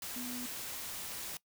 sine tone in noise, 246.9 Hz, B3, in tune, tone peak -41 dBFS, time 0.16-0.46 s, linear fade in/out 2 ms, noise white, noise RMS -42 dBFS, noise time 0.02-1.37 s, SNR -2 dB, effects noise-tail reverb RT60 0.1 s tail -20 dB re dry

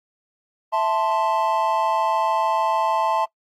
triangle chord, A minor, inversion second, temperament equal, 659.3 / 880 / 1046.5 Hz, E5 / A5 / C6, 0 / 0 / 0 cents, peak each -22 / -19 / -22 dBFS, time 0.72-3.26 s, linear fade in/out 20 ms, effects noise-tail reverb RT60 0.1 s tail -22 dB re dry + Opus 32 kbps

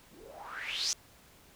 blue noise with low-pass filter sweep, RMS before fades -38 dBFS, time 0.11-0.93 s, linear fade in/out 0 ms, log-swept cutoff 260 to 6200 Hz, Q 6.5, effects pink hiss -59 dBFS RMS until 1.55 s

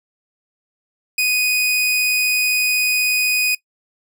sawtooth tone, 2489 Hz, D#7, in tune, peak -12 dBFS, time 1.18-3.55 s, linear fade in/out 5 ms, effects noise-tail reverb RT60 0.1 s tail -21 dB re dry

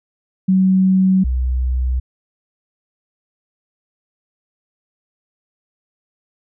sine tone pair in turn, 188.4 / 63.18 Hz, F#3 / B1, +32 / +40 cents, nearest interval octave + perfect fifth, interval 1892 cents, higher first, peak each -10 / -15 dBFS, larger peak first, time 0.48-1.24 / 1.24-2 s, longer neither, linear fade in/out 10 ms, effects none

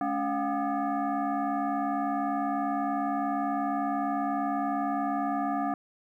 sine tone with frequency modulation, 213.7 Hz, G#3, 50 cents sharp, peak -26 dBFS, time 0.01-5.74 s, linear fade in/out 2 ms, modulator 496 Hz, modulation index 1.9, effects 11-bit

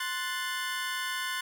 25% pulse chord, F# diminished, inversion second, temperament equal, 1046.5 / 1480 / 1760 Hz, C6 / F#6 / A6, 0 / 0 / 0 cents, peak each -32 dBFS, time 0-1.41 s, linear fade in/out 5 ms, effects none

